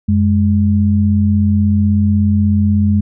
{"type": "tone pair together", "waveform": "sine", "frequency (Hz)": [91.35, 207.7], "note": ["F#2", "G#3"], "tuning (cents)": [-22, 0], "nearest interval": "octave + major second", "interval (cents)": 1422, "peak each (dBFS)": -12, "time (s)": [0.08, 3.01], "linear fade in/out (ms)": 10, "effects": []}